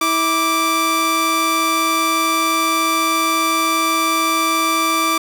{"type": "tone pair together", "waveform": "sawtooth", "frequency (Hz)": [324.7, 1173.6], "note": ["E4", "D6"], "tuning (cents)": [-26, -2], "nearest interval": "octave + minor seventh", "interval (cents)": 2224, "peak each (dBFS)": [-18, -12], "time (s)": [0.01, 5.18], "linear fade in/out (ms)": 5, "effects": []}